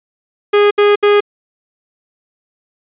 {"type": "tone bursts", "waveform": "45% pulse", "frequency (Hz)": 411.6, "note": "G#4", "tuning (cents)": -16, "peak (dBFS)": -7, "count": 3, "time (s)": [0.53, 1.206], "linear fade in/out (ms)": 10, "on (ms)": 180, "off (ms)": 68, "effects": ["resampled to 8000 Hz"]}